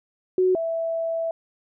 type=tone pair in turn; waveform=sine; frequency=370 / 659.3 Hz; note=F#4 / E5; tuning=0 / 0 cents; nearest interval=minor seventh; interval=1000 cents; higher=second; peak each=-16 / -23 dBFS; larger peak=first; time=0.38-0.55 / 0.55-1.31 s; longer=second; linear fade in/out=2 ms; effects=none